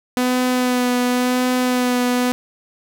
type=tone with vibrato; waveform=sawtooth; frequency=249.5 Hz; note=B3; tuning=18 cents sharp; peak=-12 dBFS; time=0.17-2.32 s; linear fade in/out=0 ms; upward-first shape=sine; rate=0.93 Hz; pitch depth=18 cents each way; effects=none